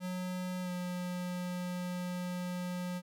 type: tone with pitch glide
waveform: square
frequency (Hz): 182.4 to 179.37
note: F#3 to F3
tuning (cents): -24 to +47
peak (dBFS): -36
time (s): 0-3.02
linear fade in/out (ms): 50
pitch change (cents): -29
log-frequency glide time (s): 0.62-0.71
effects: none